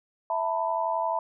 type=chord; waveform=sine; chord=E suspended fourth; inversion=none; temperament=equal with one note detuned; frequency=659.3 / 896.4 / 987.8 Hz; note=E5 / A5 / B5; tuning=0 / +32 / 0 cents; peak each=-29 dBFS; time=0.3-1.19 s; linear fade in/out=2 ms; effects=none